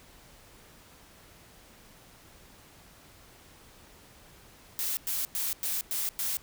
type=noise bursts; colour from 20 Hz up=blue; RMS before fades=-31 dBFS; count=6; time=4.79-6.37 s; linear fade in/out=0 ms; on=180 ms; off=100 ms; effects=pink hiss -55 dBFS RMS until 6.42 s